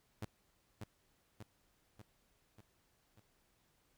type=tone with echo; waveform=sawtooth; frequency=106.6 Hz; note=G#2; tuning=46 cents sharp; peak=-36 dBFS; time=0.22-0.25 s; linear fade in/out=5 ms; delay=590 ms; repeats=5; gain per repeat=-4 dB; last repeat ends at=3.2 s; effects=pink hiss -75 dBFS RMS until 3.97 s